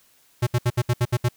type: tone bursts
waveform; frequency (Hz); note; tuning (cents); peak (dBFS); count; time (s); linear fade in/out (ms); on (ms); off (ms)
square; 121.6; B2; -26; -18; 8; 0.42-1.288; 10; 49; 68
effects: white hiss -59 dBFS RMS until 1.36 s